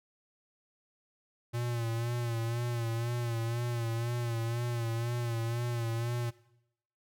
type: tone with vibrato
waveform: square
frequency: 117.5 Hz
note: A#2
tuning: 14 cents sharp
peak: -32 dBFS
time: 1.53-6.31 s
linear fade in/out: 20 ms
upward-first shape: sine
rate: 2 Hz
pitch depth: 49 cents each way
effects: noise-tail reverb RT60 0.8 s tail -19 dB re dry